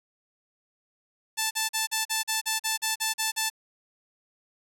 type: tone bursts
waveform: 5% pulse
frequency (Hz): 880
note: A5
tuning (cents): 0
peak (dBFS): -13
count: 12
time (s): 1.37-3.501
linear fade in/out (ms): 20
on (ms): 140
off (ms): 41
effects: none